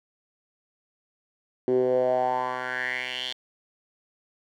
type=tone with band-pass filter sweep; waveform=10% pulse; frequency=126.6 Hz; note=B2; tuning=43 cents sharp; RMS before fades=-26 dBFS; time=1.68-3.33 s; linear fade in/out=0 ms; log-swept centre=340 to 3600 Hz; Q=5; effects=none